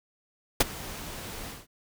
pink noise with ADSR envelope, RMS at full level -17 dBFS, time 0.6-1.67 s, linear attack 8 ms, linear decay 23 ms, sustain -22 dB, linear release 190 ms, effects none

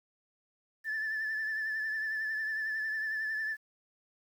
sine tone with vibrato, 1751 Hz, A6, 9 cents flat, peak -30 dBFS, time 0.84-3.57 s, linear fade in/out 50 ms, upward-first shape triangle, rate 11 Hz, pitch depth 45 cents each way, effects tanh soft clip ceiling -28 dBFS + 10-bit

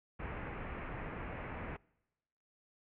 pink low-pass noise, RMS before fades -43 dBFS, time 0.19-1.77 s, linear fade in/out 10 ms, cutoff 2500 Hz, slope 48 dB/octave, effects noise-tail reverb RT60 1.0 s tail -26 dB re dry

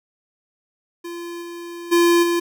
square tone with level steps, 343.5 Hz, F4, 29 cents flat, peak -30 / -32 / -13 / -18 dBFS, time 1.04-2.4 s, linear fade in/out 10 ms, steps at 1.41 / 1.91 / 2.22 s, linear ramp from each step 20 ms, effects none

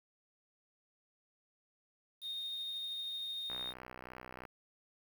sine tone with tremolo, 3694 Hz, A#7, 16 cents flat, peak -37 dBFS, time 2.21-3.74 s, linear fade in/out 50 ms, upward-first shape triangle, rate 13 Hz, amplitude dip 25%
click train, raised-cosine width 0.5 ms, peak -32 dBFS, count 61, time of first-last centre 3.5-4.452 s, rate 63 Hz
effects 9-bit

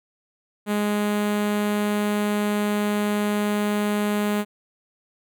sawtooth tone with notch filter, 207.7 Hz, G#3, in tune, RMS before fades -23 dBFS, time 0.66-4.45 s, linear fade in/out 50 ms, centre 5300 Hz, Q 1.4, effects none

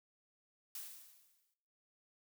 blue noise with exponential decay, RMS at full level -44 dBFS, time 0.75-1.54 s, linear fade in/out 2 ms, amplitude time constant 170 ms, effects noise-tail reverb RT60 0.8 s tail -17 dB re dry

